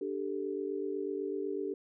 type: chord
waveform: sine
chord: D suspended fourth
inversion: none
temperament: equal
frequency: 293.7 / 392 / 440 Hz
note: D4 / G4 / A4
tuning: 0 / 0 / 0 cents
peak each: -39 / -35 / -39 dBFS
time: 0.01-1.74 s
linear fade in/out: 5 ms
effects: none